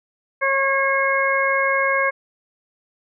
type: harmonic tone with a mistuned harmonic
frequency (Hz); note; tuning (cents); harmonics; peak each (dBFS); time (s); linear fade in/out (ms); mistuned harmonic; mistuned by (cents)
545; C#5; -29; 1 / 2 / 3 / 4; -22 / -22 / -22 / -22; 0.41-2.11; 20; 4; -15
effects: none